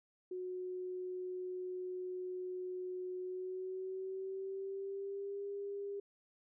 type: tone with pitch glide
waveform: sine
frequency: 366.1 to 401.5 Hz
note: F#4 to G4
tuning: -18 to +41 cents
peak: -39 dBFS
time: 0.31-6 s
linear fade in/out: 5 ms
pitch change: +159 cents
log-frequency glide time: 3.19-5.44 s
effects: none

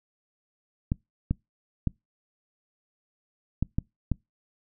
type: clicks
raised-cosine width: 5 ms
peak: -12 dBFS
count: 6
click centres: 0.919 / 1.31 / 1.873 / 3.626 / 3.785 / 4.117 s
effects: noise-tail reverb RT60 0.2 s tail -26 dB re dry

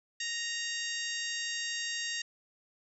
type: harmonic tone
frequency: 932.3 Hz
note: A#5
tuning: in tune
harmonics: 2 / 3 / 4 / 5 / 6 / 7 / 8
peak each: -38 / -40 / -41 / -42 / -43 / -43 / -44 dBFS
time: 0.2-2.22 s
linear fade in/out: 5 ms
effects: none

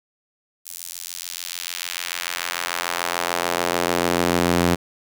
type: tone with high-pass filter sweep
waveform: sawtooth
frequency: 86.8 Hz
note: F2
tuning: 10 cents flat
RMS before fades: -24 dBFS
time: 0.65-4.76 s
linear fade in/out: 20 ms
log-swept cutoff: 8400 to 180 Hz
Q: 0.85
effects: none

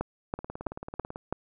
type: two click trains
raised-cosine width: 1 ms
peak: -15 / -23 dBFS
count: 5 / 15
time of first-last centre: 0.01-1.326 / 0.39-1.159 s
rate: 3.04 / 18.2 Hz
effects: none

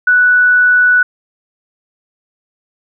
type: tone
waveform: sine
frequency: 1480 Hz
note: F#6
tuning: in tune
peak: -6 dBFS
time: 0.07-1.03 s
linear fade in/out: 5 ms
effects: none

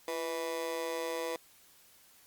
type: tone with amplitude modulation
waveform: 35% pulse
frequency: 493.9 Hz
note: B4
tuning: in tune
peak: -28 dBFS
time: 0.08-1.36 s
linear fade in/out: 2 ms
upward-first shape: sine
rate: 155 Hz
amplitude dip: 95%
effects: white hiss -61 dBFS RMS until 2.26 s + Opus 48 kbps

